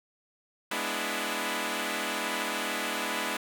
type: chord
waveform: 5% pulse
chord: E dominant seventh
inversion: first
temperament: equal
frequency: 207.7 / 246.9 / 293.7 / 329.6 Hz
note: G#3 / B3 / D4 / E4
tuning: 0 / 0 / 0 / 0 cents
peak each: -24 dBFS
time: 0.71-3.37 s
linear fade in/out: 5 ms
effects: none